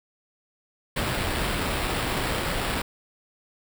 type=noise with sample-and-hold; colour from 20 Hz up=pink; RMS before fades=-27 dBFS; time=0.96-2.82 s; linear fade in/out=5 ms; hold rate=6300 Hz; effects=none